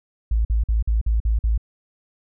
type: tone bursts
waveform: sine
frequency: 55.2 Hz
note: A1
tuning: 6 cents sharp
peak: -16 dBFS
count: 7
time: 0.31-1.578 s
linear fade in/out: 5 ms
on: 140 ms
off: 48 ms
effects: none